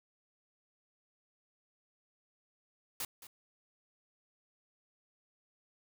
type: noise with echo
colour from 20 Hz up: white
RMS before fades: -38 dBFS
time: 3-3.05 s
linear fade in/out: 2 ms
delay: 220 ms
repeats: 1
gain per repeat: -14 dB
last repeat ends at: 3.27 s
effects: none